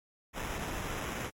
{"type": "noise with sample-and-hold", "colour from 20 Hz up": "pink", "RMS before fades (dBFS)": -37, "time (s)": [0.33, 1.31], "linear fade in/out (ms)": 50, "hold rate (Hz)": 4410, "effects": ["MP3 64 kbps"]}